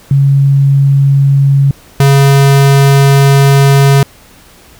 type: tone pair in turn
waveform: sine / square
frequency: 138.59 / 138.59 Hz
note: C#3 / C#3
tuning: 0 / 0 cents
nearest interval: unison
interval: 0 cents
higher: neither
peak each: -4 dBFS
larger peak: neither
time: 0.11-1.71 / 2-4.03 s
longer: second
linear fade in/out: 2 ms
effects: pink hiss -40 dBFS RMS until 4.79 s

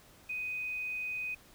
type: tone with quantisation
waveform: sine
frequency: 2500 Hz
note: D#7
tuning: 8 cents sharp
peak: -34 dBFS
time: 0.29-1.35 s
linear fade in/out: 10 ms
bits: 10
effects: pink hiss -59 dBFS RMS until 1.54 s

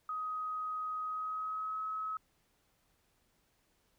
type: tone with pitch glide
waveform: sine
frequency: 1257 to 1282.7 Hz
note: D#6 to E6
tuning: +17 to -48 cents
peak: -35 dBFS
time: 0.09-2.17 s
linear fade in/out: 2 ms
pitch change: +35 cents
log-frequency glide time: 1.03-1.81 s
effects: pink hiss -74 dBFS RMS until 3.98 s

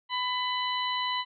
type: harmonic tone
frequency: 999 Hz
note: B5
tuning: 20 cents sharp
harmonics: 1 / 2 / 3 / 4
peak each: -30 / -35 / -33 / -36 dBFS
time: 0.09-1.25 s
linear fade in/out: 50 ms
effects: none

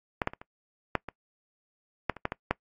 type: clicks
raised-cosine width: 0.5 ms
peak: -11 / -11 / -25 / -28 / -9 / -21 / -9 / -26 / -12 / -16 / -9 dBFS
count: 11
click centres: 0.218 / 0.274 / 0.335 / 0.415 / 0.953 / 1.087 / 2.097 / 2.167 / 2.254 / 2.321 / 2.51 s
effects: noise-tail reverb RT60 0.1 s tail -23 dB re dry + AAC 32 kbps

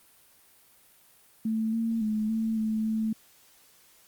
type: tone with pitch steps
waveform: sine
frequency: 221.4 / 227.5 / 215 / 222.8 / 218.4 / 220 Hz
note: A3 / A#3 / A3 / A3 / A3 / A3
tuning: +11 / -42 / -40 / +22 / -13 / 0 cents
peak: -25 dBFS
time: 1.45-3.13 s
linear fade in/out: 5 ms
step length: 280 ms
effects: white hiss -59 dBFS RMS until 4.07 s + Opus 32 kbps

